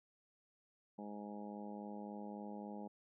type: harmonic tone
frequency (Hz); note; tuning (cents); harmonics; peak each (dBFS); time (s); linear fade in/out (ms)
103.6; G#2; -4; 2 / 3 / 4 / 5 / 6 / 7 / 8 / 9; -47 / -54 / -56 / -55 / -57 / -61 / -53 / -65; 0.98-2.88; 10
effects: none

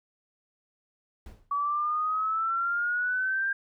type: noise with exponential decay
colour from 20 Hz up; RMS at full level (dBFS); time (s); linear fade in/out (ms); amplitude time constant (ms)
brown; -39; 1.26-1.56; 2; 64
type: exponential sweep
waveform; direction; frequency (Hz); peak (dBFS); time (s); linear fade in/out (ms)
sine; up; 1136 to 1600; -25; 1.51-3.53; 5
effects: none

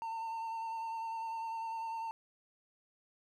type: tone with vibrato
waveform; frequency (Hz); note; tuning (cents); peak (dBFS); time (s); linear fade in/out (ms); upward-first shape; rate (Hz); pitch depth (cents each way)
triangle; 904; A5; +47; -35; 0.02-2.11; 0; square; 10; 17
effects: none

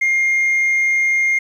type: tone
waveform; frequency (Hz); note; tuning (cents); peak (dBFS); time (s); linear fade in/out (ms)
sine; 2122; C7; +24; -11; 0.01-1.39; 10
effects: tanh soft clip ceiling -12 dBFS + 8-bit

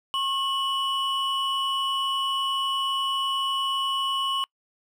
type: tone pair together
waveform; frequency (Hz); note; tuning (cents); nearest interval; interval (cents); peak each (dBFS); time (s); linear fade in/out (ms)
triangle; 1085.9 / 2960; C#6 / F#7; -36 / 0; octave + perfect fourth; 1736; -25; 0.14-4.44; 0
effects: noise-tail reverb RT60 0.1 s tail -26 dB re dry

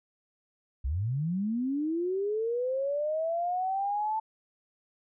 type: linear sweep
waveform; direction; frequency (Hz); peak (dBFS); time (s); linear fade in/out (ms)
sine; up; 58.2 to 885; -27; 0.84-4.2; 10
effects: none

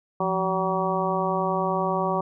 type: harmonic tone with a mistuned harmonic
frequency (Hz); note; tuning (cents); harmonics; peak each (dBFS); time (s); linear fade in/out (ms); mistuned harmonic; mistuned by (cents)
189.7; F#3; +43; 1 / 2 / 3 / 4 / 5 / 6; -29 / -29 / -29 / -29 / -29 / -29; 0.2-2.21; 5; 1; -140
effects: none

